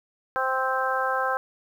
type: harmonic tone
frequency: 261.6 Hz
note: C4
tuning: in tune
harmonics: 2 / 3 / 4 / 5 / 6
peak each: -29 / -29 / -29 / -29 / -29 dBFS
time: 0.36-1.37 s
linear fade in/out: 0 ms
effects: 9-bit